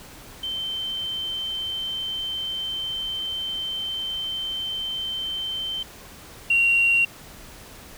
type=tone pair in turn; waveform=sine; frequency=3104 / 2754 Hz; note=G7 / F7; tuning=-18 / -25 cents; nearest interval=major second; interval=207 cents; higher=first; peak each=-26 / -15 dBFS; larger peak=second; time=0.43-5.83 / 6.5-7.05 s; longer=first; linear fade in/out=5 ms; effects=tanh soft clip ceiling -11 dBFS + pink hiss -44 dBFS RMS until 7.97 s